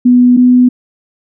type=tone pair in turn; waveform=sine; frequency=246.9 / 249 Hz; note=B3 / B3; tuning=0 / +14 cents; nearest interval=unison; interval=14 cents; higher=second; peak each=-3 dBFS; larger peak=neither; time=0.05-0.37 / 0.37-0.69 s; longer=neither; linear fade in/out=10 ms; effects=none